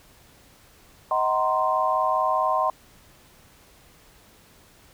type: chord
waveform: sine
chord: C half-diminished seventh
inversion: first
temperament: just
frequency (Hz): 627.9 / 753.5 / 941.9 / 1046.5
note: Eb5 / Gb5 / Bb5 / C6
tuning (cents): +16 / +31 / +18 / 0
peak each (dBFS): -26 / -26 / -28 / -23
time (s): 1.11-2.7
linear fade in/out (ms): 2
effects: pink hiss -54 dBFS RMS until 4.93 s